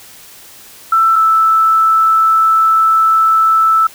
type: tone pair in turn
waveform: sine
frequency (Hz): 1331 / 1317.2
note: E6 / E6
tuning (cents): +16 / -2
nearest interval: unison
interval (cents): 18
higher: first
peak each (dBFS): -7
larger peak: neither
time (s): 0.92-1.16 / 1.16-3.87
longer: second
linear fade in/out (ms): 5
effects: white hiss -38 dBFS RMS until 3.94 s